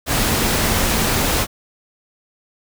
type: tone in noise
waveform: sine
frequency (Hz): 220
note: A3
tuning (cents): 0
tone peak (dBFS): -27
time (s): 0.14-1.1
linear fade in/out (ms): 50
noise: pink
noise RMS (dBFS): -18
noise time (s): 0.06-1.47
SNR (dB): -12
effects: none